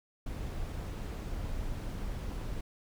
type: noise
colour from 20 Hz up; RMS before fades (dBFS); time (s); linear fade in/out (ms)
brown; -37; 0.26-2.61; 5
effects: none